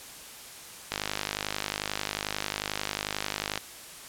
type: click train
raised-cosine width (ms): 0.2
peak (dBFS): -11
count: 137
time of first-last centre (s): 0.92-3.576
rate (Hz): 51.2
effects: white hiss -45 dBFS RMS until 4.08 s + low-pass 12000 Hz 12 dB/octave